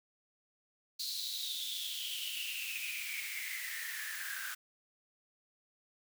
white noise with high-pass filter sweep, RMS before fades -40 dBFS, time 0.99-4.55 s, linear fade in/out 10 ms, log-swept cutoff 4300 to 1500 Hz, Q 9.9, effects none

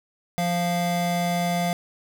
square tone pair together, 174.61 / 695 Hz, F3 / F5, 0 / -9 cents, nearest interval 2 octaves, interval 2391 cents, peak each -25 / -26 dBFS, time 0.38-1.73 s, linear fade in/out 0 ms, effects none

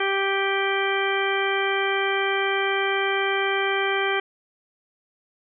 harmonic tone, 392 Hz, G4, in tune, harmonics 1 / 2 / 3 / 4 / 5 / 6 / 8, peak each -25 / -29 / -30 / -28 / -30 / -29 / -32 dBFS, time 0-4.2 s, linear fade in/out 5 ms, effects none

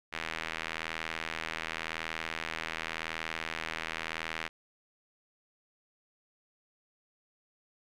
sawtooth tone with band-pass filter, 80.9 Hz, E2, 32 cents flat, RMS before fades -38 dBFS, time 0.12-4.49 s, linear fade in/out 20 ms, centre 2200 Hz, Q 1.6, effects none

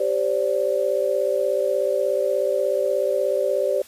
sine chord, G suspended fourth, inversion none, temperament equal with one note detuned, 392 / 523.3 / 579.9 Hz, G4 / C5 / D5, 0 / 0 / -22 cents, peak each -25 / -23 / -22 dBFS, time 0-3.82 s, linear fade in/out 5 ms, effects white hiss -47 dBFS RMS until 3.87 s + resampled to 32000 Hz

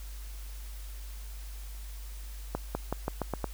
accelerating click train, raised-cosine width 1 ms, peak -16 dBFS, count 7, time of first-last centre 2.55-3.443 s, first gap 200 ms, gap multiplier 0.88, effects added 50 Hz sine -39 dBFS peak until 3.53 s + white hiss -52 dBFS RMS until 3.53 s

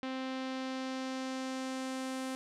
sawtooth tone with low-pass filter sweep, 261.6 Hz, C4, in tune, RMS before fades -38 dBFS, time 0.03-2.35 s, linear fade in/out 0 ms, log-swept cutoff 3600 to 10000 Hz, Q 1.2, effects none

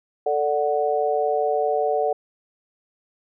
sine chord, D major, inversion second, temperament equal with one note detuned, 442.5 / 587.3 / 740 Hz, A4 / D5 / F#5, +10 / 0 / 0 cents, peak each -23 / -24 / -23 dBFS, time 0.26-2.13 s, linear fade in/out 5 ms, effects none

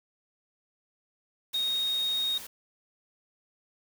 sine tone in noise, 3729 Hz, A#7, in tune, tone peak -26 dBFS, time 1.54-2.38 s, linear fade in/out 5 ms, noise white, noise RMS -43 dBFS, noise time 1.53-2.47 s, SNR +14 dB, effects none

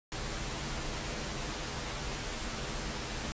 pink noise with comb filter, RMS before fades -37 dBFS, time 0.12-3.32 s, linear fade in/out 0 ms, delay 11 ms, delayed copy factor -0.65, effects resampled to 16000 Hz

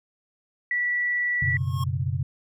sine tone, 1953 Hz, B6, 20 cents flat, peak -22 dBFS, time 0.71-1.57 s, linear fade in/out 2 ms
sine chord, F# suspended fourth, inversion none, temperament equal, 92.5 / 123.47 / 138.59 Hz, F#2 / B2 / C#3, 0 / 0 / 0 cents, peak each -28 dBFS, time 1.42-2.23 s, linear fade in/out 5 ms
square tone with exponential growth, 1084 Hz, C#6, 39 cents flat, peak -30 dBFS, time 1.46-1.84 s, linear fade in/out 5 ms, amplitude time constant 82 ms
effects none

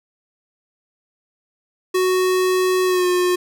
square tone with pitch glide, 370 to 360.1 Hz, F#4 to F#4, 0 to -47 cents, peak -16 dBFS, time 1.94-3.36 s, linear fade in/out 10 ms, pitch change -47 cents, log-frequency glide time 2.85-3.06 s, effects none

